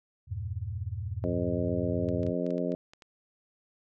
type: chord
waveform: sine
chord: E diminished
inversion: none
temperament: just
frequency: 82.41 / 98.89 / 118.67 Hz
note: E2 / G2 / Bb2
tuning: 0 / +16 / +31 cents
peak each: -37 / -35 / -38 dBFS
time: 0.27-2.34 s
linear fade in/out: 50 ms
type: harmonic tone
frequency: 88 Hz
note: F2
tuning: 14 cents sharp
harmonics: 2 / 3 / 4 / 5 / 6 / 7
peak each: -34 / -33 / -36 / -36 / -36 / -35 dBFS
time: 1.24-2.75 s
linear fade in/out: 0 ms
type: clicks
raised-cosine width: 0.2 ms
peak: -33 dBFS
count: 9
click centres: 2.088 / 2.232 / 2.266 / 2.465 / 2.506 / 2.581 / 2.72 / 2.935 / 3.022 s
effects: none